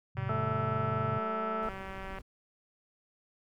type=chord; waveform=sine; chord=G major; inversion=none; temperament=just; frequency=98 / 122.5 / 147 Hz; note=G2 / B2 / D3; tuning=0 / -14 / +2 cents; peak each=-38 / -34 / -39 dBFS; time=0.15-1.19 s; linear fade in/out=20 ms
type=click train; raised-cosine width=0.5 ms; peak=-28 dBFS; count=388; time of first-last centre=0.17-2.186 s; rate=192 Hz
type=harmonic tone; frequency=220 Hz; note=A3; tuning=in tune; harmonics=1 / 2 / 3 / 4 / 6; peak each=-40 / -39 / -38 / -43 / -34 dBFS; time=0.29-1.69 s; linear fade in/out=2 ms
type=noise; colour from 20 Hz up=brown; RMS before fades=-46 dBFS; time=1.62-2.22 s; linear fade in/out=10 ms
effects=none